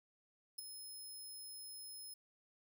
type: tone with ADSR envelope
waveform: 10% pulse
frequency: 5160 Hz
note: E8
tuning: 38 cents flat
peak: -34 dBFS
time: 0.58-2.14 s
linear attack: 8 ms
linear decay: 12 ms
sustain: -9 dB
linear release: 6 ms
effects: none